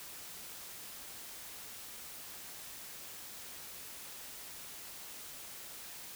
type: silence
effects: white hiss -48 dBFS RMS until 6.15 s